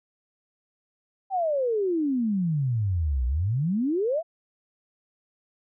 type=exponential two-way sweep; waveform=sine; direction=down then up; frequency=794 to 59.3 to 699 Hz; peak=-22 dBFS; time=1.3-4.23 s; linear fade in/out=50 ms; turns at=3.26 s; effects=none

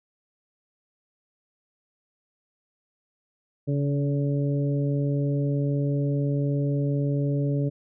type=harmonic tone with a mistuned harmonic; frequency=142.5 Hz; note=C#3; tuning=48 cents sharp; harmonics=1 / 2 / 3 / 4; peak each=-23 / -29 / -33 / -35 dBFS; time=3.67-7.7 s; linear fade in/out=20 ms; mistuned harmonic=1; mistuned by=-18 cents; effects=none

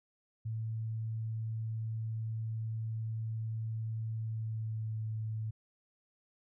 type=tone with pitch glide; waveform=sine; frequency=111.4 to 109.74 Hz; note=A2 to A2; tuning=+22 to -4 cents; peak=-34 dBFS; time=0.45-5.51 s; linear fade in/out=10 ms; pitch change=-26 cents; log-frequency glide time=4.17-4.98 s; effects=none

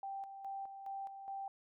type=tone with tremolo; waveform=sine; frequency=784 Hz; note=G5; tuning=in tune; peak=-40 dBFS; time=0.03-1.48 s; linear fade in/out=2 ms; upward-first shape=square; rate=2.4 Hz; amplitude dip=55%; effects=none

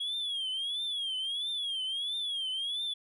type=tone with vibrato; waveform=sine; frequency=3300 Hz; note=G#7; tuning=12 cents flat; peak=-29 dBFS; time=0-2.94 s; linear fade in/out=10 ms; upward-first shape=triangle; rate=1.5 Hz; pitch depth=160 cents each way; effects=tanh soft clip ceiling -30 dBFS

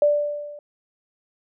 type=tone with level ramp; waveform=sine; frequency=587.3 Hz; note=D5; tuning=in tune; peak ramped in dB=-12 to -37 dBFS; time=0.02-0.59 s; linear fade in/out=2 ms; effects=none

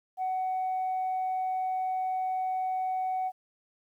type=tone; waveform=sine; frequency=748 Hz; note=F#5; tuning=19 cents sharp; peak=-26 dBFS; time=0.17-3.32 s; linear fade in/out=50 ms; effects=tanh soft clip ceiling -25 dBFS + 11-bit

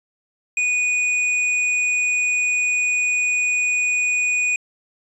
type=tone with tanh clipping; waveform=triangle; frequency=2470 Hz; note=D#7; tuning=13 cents flat; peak=-19 dBFS; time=0.57-4.56 s; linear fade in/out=2 ms; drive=16 dB; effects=resampled to 24000 Hz

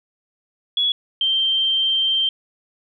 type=tone pair in turn; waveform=sine; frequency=3373 / 3142 Hz; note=G#7 / G7; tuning=+26 / +3 cents; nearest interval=minor second; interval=123 cents; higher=first; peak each=-16 dBFS; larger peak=neither; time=0.77-0.92 / 1.21-2.29 s; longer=second; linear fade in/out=2 ms; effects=none

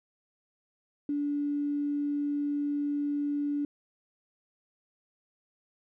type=tone with tanh clipping; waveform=triangle; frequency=289.5 Hz; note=D4; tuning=25 cents flat; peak=-27 dBFS; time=1.09-3.65 s; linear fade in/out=2 ms; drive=3 dB; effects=none

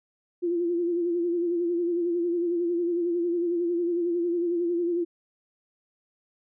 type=tone with vibrato; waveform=sine; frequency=345.2 Hz; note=F4; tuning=20 cents flat; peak=-23 dBFS; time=0.42-5.05 s; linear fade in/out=20 ms; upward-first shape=sine; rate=11 Hz; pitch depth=49 cents each way; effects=none

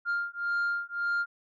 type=beating tone pair; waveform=sine; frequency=1400 / 1401.8 Hz; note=F6 / F6; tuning=+4 / +6 cents; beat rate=1.8 Hz; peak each=-29 dBFS; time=0.05-1.26 s; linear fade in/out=50 ms; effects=tanh soft clip ceiling -24 dBFS

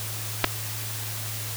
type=clicks; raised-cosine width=0.3 ms; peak=-3 dBFS; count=2; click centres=0.442 / 0.445 s; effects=added 108 Hz sine -34 dBFS peak until 1.56 s + white hiss -34 dBFS RMS until 1.56 s

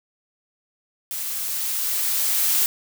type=noise with level ramp; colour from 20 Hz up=blue; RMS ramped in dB=-29 to -19 dBFS; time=1.11-2.66 s; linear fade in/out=0 ms; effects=none

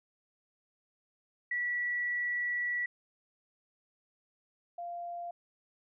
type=tone pair in turn; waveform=sine; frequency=1946 / 694 Hz; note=B6 / F5; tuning=-26 / -11 cents; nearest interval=octave + tritone; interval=1785 cents; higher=first; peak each=-30 / -37 dBFS; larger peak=first; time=1.51-2.86 / 4.78-5.31 s; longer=first; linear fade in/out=5 ms; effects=none

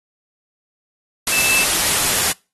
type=tone in noise; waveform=sine; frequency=2637 Hz; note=E7; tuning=in tune; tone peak=-18 dBFS; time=1.32-1.64 s; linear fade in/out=2 ms; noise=white; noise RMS=-17 dBFS; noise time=1.27-2.32 s; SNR=-4 dB; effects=noise-tail reverb RT60 0.3 s tail -25 dB re dry + AAC 32 kbps

